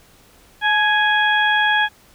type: harmonic tone with a mistuned harmonic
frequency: 830.6 Hz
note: G#5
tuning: in tune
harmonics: 1 / 2 / 3 / 4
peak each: -19 / -16 / -27 / -23 dBFS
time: 0.61-1.89 s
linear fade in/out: 50 ms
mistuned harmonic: 1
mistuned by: +44 cents
effects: pink hiss -51 dBFS RMS until 2.14 s